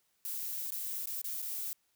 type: noise with dropouts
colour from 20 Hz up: violet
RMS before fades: -38 dBFS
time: 0.25-1.73 s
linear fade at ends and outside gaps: 0 ms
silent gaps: 0.705-0.72 / 1.057-1.072 / 1.216-1.243 / 1.418-1.425 s
effects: white hiss -75 dBFS RMS until 1.95 s